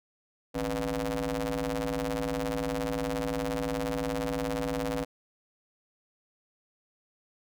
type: ring-modulated tone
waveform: sawtooth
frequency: 111.3 Hz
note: A2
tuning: 20 cents sharp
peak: -22 dBFS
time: 0.54-5.05 s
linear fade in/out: 20 ms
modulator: 381 Hz
effects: none